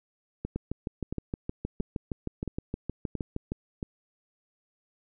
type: two click trains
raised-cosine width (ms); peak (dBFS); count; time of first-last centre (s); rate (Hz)
3; -19 / -18; 6 / 20; 0.45-3.828 / 0.56-3.52; 1.48 / 6.42
effects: none